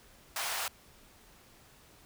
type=high-pass noise; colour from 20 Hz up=pink; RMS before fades=-35 dBFS; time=0.36-0.68 s; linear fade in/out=2 ms; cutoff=710 Hz; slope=24 dB/octave; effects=pink hiss -59 dBFS RMS until 2.05 s